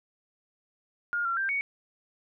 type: tone with pitch steps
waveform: sine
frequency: 1419 / 1367 / 1577 / 2233 Hz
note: F6 / F6 / G6 / C#7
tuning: +27 / -37 / +10 / +12 cents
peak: -26 dBFS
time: 1.13-1.61 s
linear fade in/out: 0 ms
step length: 120 ms
effects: none